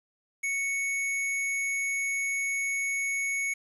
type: tone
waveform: square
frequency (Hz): 2217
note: C#7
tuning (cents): 0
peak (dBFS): -28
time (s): 0.43-3.54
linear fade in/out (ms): 10
effects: resampled to 32000 Hz + 9-bit